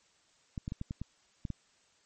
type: clicks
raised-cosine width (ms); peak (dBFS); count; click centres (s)
5; -24; 8; 0.578 / 0.679 / 0.721 / 0.814 / 0.909 / 1.016 / 1.452 / 1.503
effects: white hiss -68 dBFS RMS until 2.05 s + MP3 32 kbps